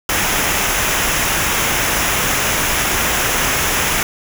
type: noise with comb filter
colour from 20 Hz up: pink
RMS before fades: -17 dBFS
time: 0.09-4.03 s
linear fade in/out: 2 ms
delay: 0.23 ms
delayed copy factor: -0.55
effects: none